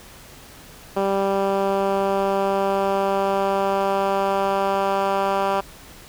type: tone with band-pass filter sweep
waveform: 10% pulse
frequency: 196 Hz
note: G3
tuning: in tune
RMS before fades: -21 dBFS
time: 0.96-5.61 s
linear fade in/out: 10 ms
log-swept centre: 460 to 860 Hz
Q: 0.81
effects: pink hiss -44 dBFS RMS until 6.08 s